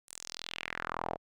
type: tone with band-pass filter sweep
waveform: sawtooth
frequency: 41.82 Hz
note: E1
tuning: 26 cents sharp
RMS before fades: -40 dBFS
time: 0.07-1.18 s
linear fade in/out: 50 ms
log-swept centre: 9700 to 630 Hz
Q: 2.9
effects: none